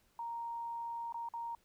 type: tone with dropouts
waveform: sine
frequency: 932.3 Hz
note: A#5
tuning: in tune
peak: -38 dBFS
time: 0.19-1.55 s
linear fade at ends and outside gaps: 2 ms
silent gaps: 1.124-1.143 / 1.288-1.337 s
effects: pink hiss -72 dBFS RMS until 1.64 s